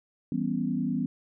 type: chord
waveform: sine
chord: C# half-diminished seventh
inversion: first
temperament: equal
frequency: 164.81 / 196 / 246.9 / 277.2 Hz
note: E3 / G3 / B3 / C#4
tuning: 0 / 0 / 0 / 0 cents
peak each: -33 / -32 / -29 / -33 dBFS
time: 0.32-1.06 s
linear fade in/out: 2 ms
effects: none